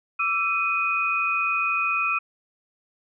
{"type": "tone cluster", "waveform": "sine", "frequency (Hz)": [1160, 1334, 2492], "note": ["D6", "E6", "D#7"], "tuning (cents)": [-22, 20, 2], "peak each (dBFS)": [-30, -26, -23], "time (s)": [0.19, 2.19], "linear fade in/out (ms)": 10, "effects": []}